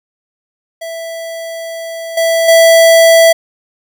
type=tone with level steps; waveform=square; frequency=660 Hz; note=E5; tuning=2 cents sharp; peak=-22 / -10 / -4 dBFS; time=0.81-3.33 s; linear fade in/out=10 ms; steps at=2.17 / 2.48 s; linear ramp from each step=5 ms; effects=none